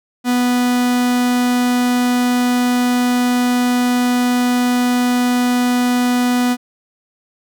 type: tone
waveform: 45% pulse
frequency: 246.5 Hz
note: B3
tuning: 3 cents flat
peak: -13 dBFS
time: 0.24-6.57 s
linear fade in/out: 50 ms
effects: none